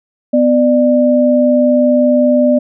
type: tone pair together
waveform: sine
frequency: 250.2 / 595.1 Hz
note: B3 / D5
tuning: +23 / +23 cents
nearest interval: octave + minor third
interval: 1500 cents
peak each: -10 dBFS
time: 0.33-2.59 s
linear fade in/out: 10 ms
effects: none